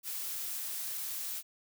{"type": "noise", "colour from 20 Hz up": "blue", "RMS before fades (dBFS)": -38, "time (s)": [0.03, 1.43], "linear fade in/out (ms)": 50, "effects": []}